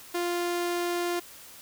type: tone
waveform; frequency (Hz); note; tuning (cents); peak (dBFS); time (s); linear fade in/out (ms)
sawtooth; 349.2; F4; 0; -23; 0.14-1.2; 10
effects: white hiss -48 dBFS RMS until 1.61 s